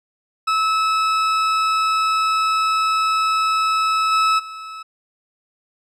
40% pulse tone with level steps, 1300 Hz, E6, 24 cents flat, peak -15 / -13 / -30 dBFS, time 0.47-4.83 s, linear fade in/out 10 ms, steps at 4.11 / 4.38 s, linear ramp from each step 20 ms, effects low-pass 6000 Hz 12 dB/octave

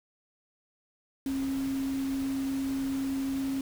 sine tone in noise, 270 Hz, C#4, 45 cents flat, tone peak -28 dBFS, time 1.26-3.61 s, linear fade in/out 2 ms, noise pink, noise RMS -44 dBFS, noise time 1.26-3.61 s, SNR +13 dB, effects none

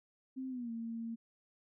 sine tone with pitch glide, 261.6 to 229.1 Hz, C4 to A#3, 0 to -30 cents, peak -38 dBFS, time 0.36-1.16 s, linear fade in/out 20 ms, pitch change -230 cents, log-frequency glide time 0.49-0.71 s, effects none

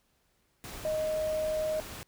sine tone in noise, 622.3 Hz, D#5, in tune, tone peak -28 dBFS, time 0.85-1.8 s, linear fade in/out 0 ms, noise pink, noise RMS -43 dBFS, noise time 0.64-2.03 s, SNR +12 dB, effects pink hiss -72 dBFS RMS until 2.07 s

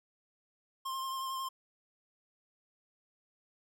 square tone with vibrato, 1059 Hz, C6, 21 cents sharp, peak -36 dBFS, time 0.85-1.49 s, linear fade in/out 10 ms, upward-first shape triangle, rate 11 Hz, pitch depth 26 cents each way, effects none

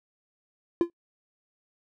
triangle tone with exponential decay, 342.8 Hz, F4, 32 cents flat, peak -13 dBFS, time 0.81-0.9 s, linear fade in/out 1 ms, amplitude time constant 19 ms, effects noise-tail reverb RT60 0.1 s tail -26 dB re dry

